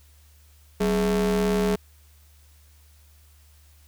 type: ring-modulated tone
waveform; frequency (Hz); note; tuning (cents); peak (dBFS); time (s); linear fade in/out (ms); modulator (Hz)
square; 114.2; A#2; -35; -18; 0.8-1.76; 10; 304
effects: added 74 Hz sine -52 dBFS peak until 3.87 s + white hiss -60 dBFS RMS until 3.87 s